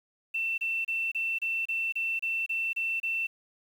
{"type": "tone bursts", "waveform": "sine", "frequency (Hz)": 2685, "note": "E7", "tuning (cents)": 31, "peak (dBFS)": -27, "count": 11, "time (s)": [0.34, 3.27], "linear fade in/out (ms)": 10, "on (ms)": 240, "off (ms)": 29, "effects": ["9-bit"]}